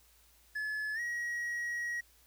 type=tone with pitch glide; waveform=triangle; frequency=1715 to 1902.9 Hz; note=A6 to A#6; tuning=-45 to +35 cents; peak=-32 dBFS; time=0.55-2.01 s; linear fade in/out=10 ms; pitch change=+180 cents; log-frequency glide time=0.94-1 s; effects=added 58 Hz sine -67 dBFS peak until 2.26 s + white hiss -65 dBFS RMS until 2.26 s